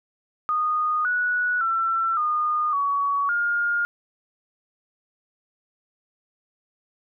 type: tone with pitch steps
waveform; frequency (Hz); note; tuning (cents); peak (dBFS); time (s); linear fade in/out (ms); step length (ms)
sine; 1233 / 1469 / 1344 / 1222 / 1127 / 1416; D#6 / F#6 / E6 / D#6 / C#6 / F6; -16 / -13 / +33 / -32 / +28 / +23; -20; 0.49-3.85; 0; 560
effects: none

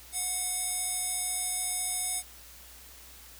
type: tone with band-pass filter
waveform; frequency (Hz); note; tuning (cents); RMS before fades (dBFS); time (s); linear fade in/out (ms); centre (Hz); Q
square; 731; F#5; -21; -32; 0.12-2.23; 50; 9500; 3.2
effects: added 60 Hz sine -55 dBFS peak until 3.39 s + white hiss -51 dBFS RMS until 3.39 s

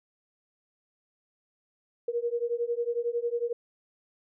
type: beating tone pair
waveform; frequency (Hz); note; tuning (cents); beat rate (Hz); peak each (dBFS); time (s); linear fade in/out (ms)
sine; 468.5 / 479.5; A#4 / A#4; +9 / +49; 11; -30; 2.08-3.53; 5
effects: none

